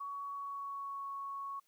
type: tone with pitch glide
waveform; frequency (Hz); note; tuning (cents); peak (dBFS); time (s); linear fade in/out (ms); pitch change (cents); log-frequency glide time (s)
sine; 1123 to 1108.2; C#6 to C#6; +22 to -1; -39; 0-1.6; 10; -23; 0.29-1.08
effects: white hiss -75 dBFS RMS until 1.67 s + high-pass 100 Hz 12 dB/octave